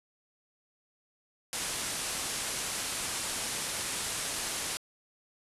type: low-pass noise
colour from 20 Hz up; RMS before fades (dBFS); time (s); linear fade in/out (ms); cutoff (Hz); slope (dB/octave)
white; -35; 1.53-4.77; 0; 11000; 48
effects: resampled to 32000 Hz